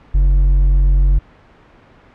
sine tone with hard clipping, 46.03 Hz, F#1, 8 cents flat, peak -10 dBFS, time 0.14-1.19 s, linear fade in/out 10 ms, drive 4 dB, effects pink hiss -46 dBFS RMS until 2.14 s + low-pass 2000 Hz 12 dB/octave

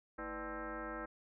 sine tone with frequency modulation, 496.6 Hz, B4, 9 cents sharp, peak -40 dBFS, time 0.18-1.06 s, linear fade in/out 10 ms, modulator 273 Hz, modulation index 4.4, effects none

